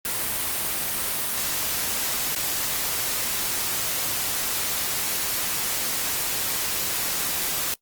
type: noise with dropouts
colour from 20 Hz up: white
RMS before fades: -26 dBFS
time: 0.05-7.74 s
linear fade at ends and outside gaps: 1 ms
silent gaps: 2.351-2.361 s
effects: noise-tail reverb RT60 0.1 s tail -21 dB re dry + Opus 32 kbps